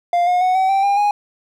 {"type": "tone with pitch steps", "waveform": "triangle", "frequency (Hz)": [698.5, 718.1, 738.3, 759.1, 780.4, 802.4, 824.9], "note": ["F5", "F5", "F#5", "F#5", "G5", "G5", "G#5"], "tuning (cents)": [0, 48, -4, 44, -8, 40, -12], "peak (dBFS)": -11, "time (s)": [0.13, 1.11], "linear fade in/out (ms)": 2, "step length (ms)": 140, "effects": []}